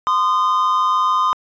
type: tone pair together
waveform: triangle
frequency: 1033 / 1226.6 Hz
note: C6 / D#6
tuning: -22 / -25 cents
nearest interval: minor third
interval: 297 cents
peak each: -15 dBFS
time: 0.07-1.33 s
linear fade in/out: 0 ms
effects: resampled to 16000 Hz